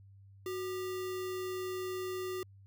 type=tone with sample-and-hold; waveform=sine; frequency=369.7 Hz; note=F#4; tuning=1 cent flat; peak=-35 dBFS; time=0.46-2.43 s; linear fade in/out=2 ms; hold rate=1575 Hz; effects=added 98 Hz sine -54 dBFS peak until 2.66 s

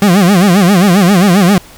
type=tone with vibrato; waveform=40% pulse; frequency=188.6 Hz; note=F#3; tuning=33 cents sharp; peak=-4 dBFS; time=0.02-1.58 s; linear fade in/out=2 ms; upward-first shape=sine; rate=7.5 Hz; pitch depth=180 cents each way; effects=pink hiss -37 dBFS RMS until 1.77 s

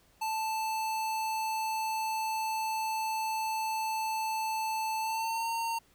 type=tone with pitch glide; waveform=square; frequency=880 to 915.8 Hz; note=A5 to A#5; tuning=0 to -31 cents; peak=-31 dBFS; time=0.21-5.79 s; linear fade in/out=10 ms; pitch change=+69 cents; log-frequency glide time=5-5.48 s; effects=pink hiss -65 dBFS RMS until 5.94 s

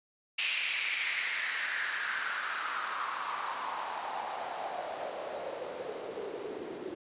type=noise with band-pass filter sweep; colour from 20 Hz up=white; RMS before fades=-36 dBFS; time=0.38-6.95 s; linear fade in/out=10 ms; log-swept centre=2700 to 350 Hz; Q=4.4; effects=resampled to 8000 Hz

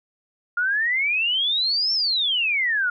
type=exponential two-way sweep; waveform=sine; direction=up then down; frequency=1400 to 5460 to 1400 Hz; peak=-19 dBFS; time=0.57-2.9 s; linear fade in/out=5 ms; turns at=1.93 s; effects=none

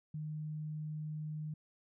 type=tone; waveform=sine; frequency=153.3 Hz; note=D#3; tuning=25 cents flat; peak=-38 dBFS; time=0.14-1.54 s; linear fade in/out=5 ms; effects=none

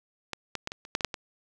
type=clicks; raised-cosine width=0.2 ms; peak=-15 / -14 / -14 / -19 / -28 / -7 / -15 / -7 / -17 dBFS; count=9; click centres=0.333 / 0.553 / 0.674 / 0.719 / 0.851 / 0.951 / 1.008 / 1.047 / 1.142 s; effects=none

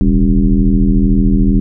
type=tone with frequency modulation; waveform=sine; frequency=116.54 Hz; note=A#2; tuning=in tune; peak=-7 dBFS; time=0.01-1.6 s; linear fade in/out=0 ms; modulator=82.2 Hz; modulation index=2; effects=none

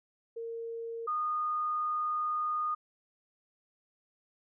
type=tone pair in turn; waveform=sine; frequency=460 / 1228.1 Hz; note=A#4 / D#6; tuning=-23 / -23 cents; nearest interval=octave + perfect fourth; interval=1700 cents; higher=second; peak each=-36 / -29 dBFS; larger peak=second; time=0.36-1.07 / 1.07-2.75 s; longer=second; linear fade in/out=10 ms; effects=none

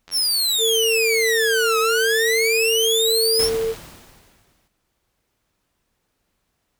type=click train; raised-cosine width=0.2 ms; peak=-24 dBFS; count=321; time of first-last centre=0.08-3.762 s; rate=86.9 Hz
type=exponential two-way sweep; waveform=sawtooth; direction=down then up; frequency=5588 to 1255 to 5588 Hz; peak=-15 dBFS; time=0.11-3.5 s; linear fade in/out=50 ms; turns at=1.79 s
type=tone; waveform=sine; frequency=450 Hz; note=A4; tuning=39 cents sharp; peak=-19 dBFS; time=0.58-3.75 s; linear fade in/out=50 ms
type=noise with exponential decay; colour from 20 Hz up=pink; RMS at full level=-27 dBFS; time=3.39-4.68 s; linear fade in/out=5 ms; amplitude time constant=280 ms
effects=pink hiss -72 dBFS RMS until 6.79 s

